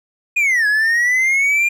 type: linear two-way sweep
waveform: triangle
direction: down then up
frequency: 2489 to 1661.2 to 2414 Hz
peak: -11 dBFS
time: 0.36-1.69 s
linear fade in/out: 10 ms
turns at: 0.67 s
effects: none